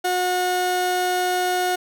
30% pulse tone pair together, 362.8 / 725.6 Hz, F#4 / F#5, -34 / -34 cents, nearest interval octave, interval 1200 cents, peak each -21 dBFS, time 0.04-1.76 s, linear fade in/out 10 ms, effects none

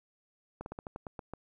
slowing click train, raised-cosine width 1 ms, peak -26 dBFS, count 9, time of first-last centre 0.61-1.336 s, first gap 51 ms, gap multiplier 1.16, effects 11-bit

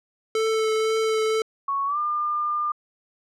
square tone with vibrato, 440 Hz, A4, in tune, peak -21 dBFS, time 0.35-1.42 s, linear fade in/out 2 ms, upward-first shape triangle, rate 2 Hz, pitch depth 14 cents each way
sine tone with pitch glide, 1108.7 to 1202.1 Hz, C#6 to D6, 0 to +40 cents, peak -22 dBFS, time 1.68-2.72 s, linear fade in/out 5 ms, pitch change +140 cents, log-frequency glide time 1.86-1.98 s
effects low-pass 8000 Hz 12 dB/octave

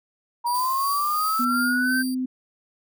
sine linear sweep, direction up, 943 to 1568 Hz, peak -21 dBFS, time 0.44-2.03 s, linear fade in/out 20 ms
15% pulse tone with tremolo, 4700 Hz, D8, 1 cent sharp, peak -23 dBFS, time 0.46-2.15 s, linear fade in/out 10 ms, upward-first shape sine, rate 2.8 Hz, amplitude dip 65%
violet noise, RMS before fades -34 dBFS, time 0.54-1.45 s, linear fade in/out 5 ms
sine tone with pitch glide, 246.9 to 256.5 Hz, B3 to C4, 0 to -34 cents, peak -23 dBFS, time 1.39-2.26 s, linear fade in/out 10 ms, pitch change +66 cents, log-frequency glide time 1.54-1.94 s
effects none

